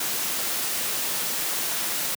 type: noise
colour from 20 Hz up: white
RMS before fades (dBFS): -27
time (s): 0-2.15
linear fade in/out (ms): 5
effects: high-pass 150 Hz 12 dB/octave